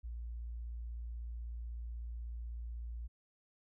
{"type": "tone", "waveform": "sine", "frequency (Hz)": 58.1, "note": "A#1", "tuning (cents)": -5, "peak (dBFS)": -40, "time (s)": [0.03, 3.08], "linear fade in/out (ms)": 20, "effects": []}